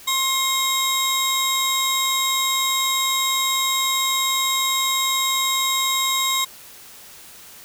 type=tone pair together; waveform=25% pulse; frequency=1064 / 3792 Hz; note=C6 / A#7; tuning=+29 / +29 cents; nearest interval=octave + minor seventh; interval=2200 cents; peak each=-19 / -17 dBFS; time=0.07-6.45 s; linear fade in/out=10 ms; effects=white hiss -43 dBFS RMS until 7.64 s